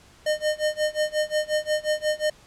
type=tone with tremolo; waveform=square; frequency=610 Hz; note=D#5; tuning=34 cents flat; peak=-20 dBFS; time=0.26-2.3 s; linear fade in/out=5 ms; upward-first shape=sine; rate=5.6 Hz; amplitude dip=95%; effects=pink hiss -53 dBFS RMS until 2.46 s + low-pass 9000 Hz 12 dB/octave